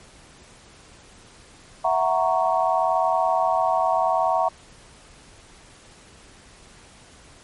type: chord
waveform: sine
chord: F# dominant seventh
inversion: third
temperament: equal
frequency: 659.3 / 740 / 932.3 / 1108.7 Hz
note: E5 / F#5 / A#5 / C#6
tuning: 0 / 0 / 0 / 0 cents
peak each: -23 / -22 / -24 / -26 dBFS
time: 1.84-4.49 s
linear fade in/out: 10 ms
effects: pink hiss -49 dBFS RMS until 7.43 s + MP3 48 kbps